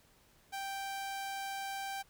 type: tone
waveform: sawtooth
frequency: 784 Hz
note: G5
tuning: in tune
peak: -34 dBFS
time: 0.52-2.03 s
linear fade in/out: 20 ms
effects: pink hiss -66 dBFS RMS until 2.09 s